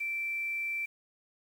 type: tone with quantisation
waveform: sine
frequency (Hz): 2340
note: D7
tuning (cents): -7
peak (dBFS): -31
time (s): 0-0.86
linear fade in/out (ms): 10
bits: 9
effects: none